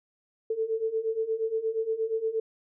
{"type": "beating tone pair", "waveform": "sine", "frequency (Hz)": [440, 448.5], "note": ["A4", "A4"], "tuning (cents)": [0, 33], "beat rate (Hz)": 8.5, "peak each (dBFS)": [-31, -28], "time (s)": [0.5, 2.4], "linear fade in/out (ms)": 5, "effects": []}